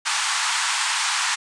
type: band-pass noise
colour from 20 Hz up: pink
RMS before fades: -23 dBFS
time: 0.05-1.36 s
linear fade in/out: 20 ms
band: 880 to 9300 Hz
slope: 48 dB/octave
effects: resampled to 24000 Hz